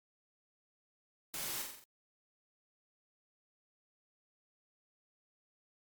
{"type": "noise with echo", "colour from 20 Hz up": "white", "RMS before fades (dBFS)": -41, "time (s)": [1.34, 1.62], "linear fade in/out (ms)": 0, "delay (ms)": 44, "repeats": 5, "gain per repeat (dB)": -4, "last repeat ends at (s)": 1.84, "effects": ["Opus 48 kbps"]}